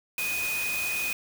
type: tone in noise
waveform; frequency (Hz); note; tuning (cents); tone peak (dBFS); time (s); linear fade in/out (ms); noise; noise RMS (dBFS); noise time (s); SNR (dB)
sine; 2489; D#7; 0; -28; 0.18-1.13; 2; white; -34; 0.18-1.13; +3
effects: none